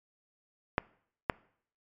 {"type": "clicks", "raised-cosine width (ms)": 0.5, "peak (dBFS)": -10, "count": 2, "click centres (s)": [0.781, 1.298], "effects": ["noise-tail reverb RT60 0.6 s tail -23 dB re dry", "MP3 96 kbps"]}